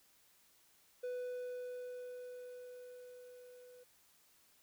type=tone with level ramp; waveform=triangle; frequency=496.7 Hz; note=B4; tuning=10 cents sharp; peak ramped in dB=-36 to -54 dBFS; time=1.03-3.84 s; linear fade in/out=10 ms; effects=white hiss -69 dBFS RMS until 4.62 s